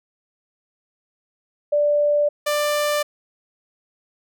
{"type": "tone pair in turn", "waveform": ["sine", "sawtooth"], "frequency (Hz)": [587.3, 591.7], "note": ["D5", "D5"], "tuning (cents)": [0, 13], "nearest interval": "unison", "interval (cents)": 13, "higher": "second", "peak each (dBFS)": -15, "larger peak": "neither", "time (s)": [[1.72, 2.29], [2.46, 3.03]], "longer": "neither", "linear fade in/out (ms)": 10, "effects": []}